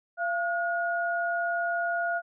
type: tone pair together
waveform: sine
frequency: 686.4 / 1441 Hz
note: F5 / F#6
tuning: -30 / -46 cents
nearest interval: octave + minor second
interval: 1284 cents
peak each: -28 / -29 dBFS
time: 0.17-2.22 s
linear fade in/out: 50 ms
effects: none